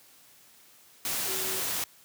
sine tone in noise, 377.8 Hz, F#4, 36 cents sharp, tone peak -39 dBFS, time 1.28-1.6 s, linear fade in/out 2 ms, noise white, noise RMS -31 dBFS, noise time 1.05-1.84 s, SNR -11 dB, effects white hiss -57 dBFS RMS until 2.04 s + high-pass 80 Hz 12 dB/octave

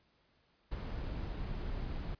brown noise with ADSR envelope, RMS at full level -36 dBFS, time 0.71-2.15 s, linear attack 15 ms, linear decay 18 ms, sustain -3 dB, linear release 6 ms, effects pink hiss -72 dBFS RMS until 2.19 s + resampled to 11025 Hz

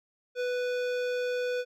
sine tone with hard clipping, 495 Hz, B4, 4 cents sharp, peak -30 dBFS, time 0.35-1.65 s, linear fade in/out 50 ms, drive 16 dB, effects none

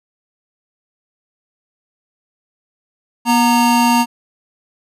square tone pair together, 241.5 / 926 Hz, B3 / A#5, -39 / -12 cents, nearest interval octave + major seventh, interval 2327 cents, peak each -14 dBFS, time 3.25-4.06 s, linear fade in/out 50 ms, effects resampled to 32000 Hz

